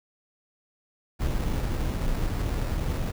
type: noise with sample-and-hold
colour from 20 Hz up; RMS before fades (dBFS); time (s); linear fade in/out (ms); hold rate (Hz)
brown; -27; 1.19-3.12; 20; 3150
effects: none